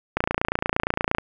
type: click train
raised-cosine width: 0.5 ms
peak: -6 dBFS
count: 30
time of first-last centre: 0.17-1.184 s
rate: 28.6 Hz
effects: none